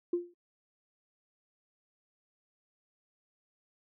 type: tone with exponential decay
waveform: sine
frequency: 349.2 Hz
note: F4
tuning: in tune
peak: -23 dBFS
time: 0.13-0.34 s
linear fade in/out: 5 ms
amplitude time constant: 44 ms
effects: noise-tail reverb RT60 0.2 s tail -26 dB re dry + tanh soft clip ceiling -20 dBFS